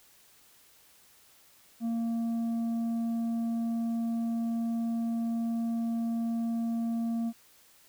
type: tone with tanh clipping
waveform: sine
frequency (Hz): 230.3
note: A#3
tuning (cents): -21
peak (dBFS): -29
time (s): 1.8-7.33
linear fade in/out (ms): 50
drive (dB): 5
effects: white hiss -60 dBFS RMS until 7.88 s